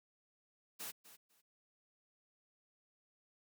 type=noise with echo; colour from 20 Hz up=white; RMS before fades=-45 dBFS; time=0.79-0.92 s; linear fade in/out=20 ms; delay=250 ms; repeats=2; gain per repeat=-14 dB; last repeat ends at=1.42 s; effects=high-pass 150 Hz 12 dB/octave